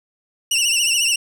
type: tone with vibrato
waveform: 20% pulse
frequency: 2800 Hz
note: F7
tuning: 4 cents sharp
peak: -10 dBFS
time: 0.51-1.16 s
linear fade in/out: 5 ms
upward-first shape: triangle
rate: 14 Hz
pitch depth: 110 cents each way
effects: none